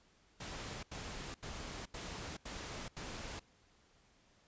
pink noise bursts, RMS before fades -45 dBFS, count 6, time 0.4-3.395 s, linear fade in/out 5 ms, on 430 ms, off 83 ms, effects pink hiss -69 dBFS RMS until 4.47 s + resampled to 16000 Hz

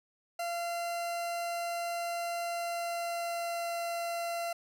40% pulse tone with pitch glide, 687 to 682.6 Hz, F5 to F5, -29 to -40 cents, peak -32 dBFS, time 0.39-4.53 s, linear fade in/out 5 ms, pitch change -11 cents, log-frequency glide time 2.48-3.8 s, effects none

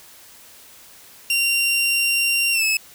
sawtooth tone with pitch glide, 2764 to 2594 Hz, F7 to E7, -19 to -28 cents, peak -14 dBFS, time 1.3-2.77 s, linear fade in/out 2 ms, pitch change -109 cents, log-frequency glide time 2.52-2.64 s, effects white hiss -46 dBFS RMS until 2.94 s

